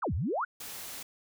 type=exponential two-way sweep; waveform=sine; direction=down then up; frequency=1590 to 67.5 to 1590 Hz; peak=-28 dBFS; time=0.02-0.45 s; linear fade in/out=10 ms; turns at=0.14 s
type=noise; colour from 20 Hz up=white; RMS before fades=-42 dBFS; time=0.6-1.03 s; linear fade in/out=5 ms
effects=none